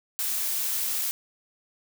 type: noise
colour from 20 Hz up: blue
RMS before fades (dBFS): -28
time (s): 0.19-1.11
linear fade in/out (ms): 0
effects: none